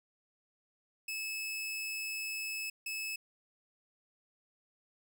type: tone bursts at uneven times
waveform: sawtooth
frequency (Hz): 2600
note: E7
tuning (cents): -24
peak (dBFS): -33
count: 2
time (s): 1.08-2.7 / 2.86-3.16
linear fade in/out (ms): 5
effects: none